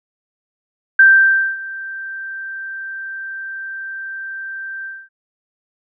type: tone with ADSR envelope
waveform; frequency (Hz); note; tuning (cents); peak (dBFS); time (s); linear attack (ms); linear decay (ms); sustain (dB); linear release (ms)
sine; 1568; G6; 0; -4; 0.99-5.09; 5; 570; -21; 240
effects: none